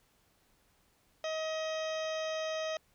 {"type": "harmonic tone with a mistuned harmonic", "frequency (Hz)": 633, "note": "D#5", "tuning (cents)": 30, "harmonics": [1, 2, 3, 4, 5, 6, 8, 9, 10], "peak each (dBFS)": [-34, -44, -45, -47, -46, -49, -51, -55, -53], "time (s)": [1.24, 2.77], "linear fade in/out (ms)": 2, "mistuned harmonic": 9, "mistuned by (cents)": -17, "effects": ["pink hiss -70 dBFS RMS until 2.94 s"]}